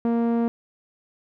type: tone with low-pass filter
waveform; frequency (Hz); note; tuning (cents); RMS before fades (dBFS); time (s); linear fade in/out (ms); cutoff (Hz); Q
sawtooth; 233.1; A#3; 0; -22; 0.05-0.48; 0; 720; 0.6
effects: none